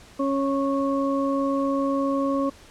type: harmonic tone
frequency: 275.2 Hz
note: C#4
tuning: 12 cents flat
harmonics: 1 / 2 / 4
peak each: -23 / -26 / -29 dBFS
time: 0.19-2.5 s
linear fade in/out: 10 ms
effects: pink hiss -49 dBFS RMS until 2.7 s + low-pass 9000 Hz 12 dB/octave